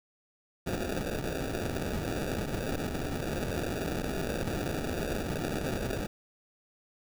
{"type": "noise with sample-and-hold", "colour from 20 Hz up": "blue", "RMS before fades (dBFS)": -33, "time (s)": [0.66, 6.07], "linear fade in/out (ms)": 10, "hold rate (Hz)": 1050, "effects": []}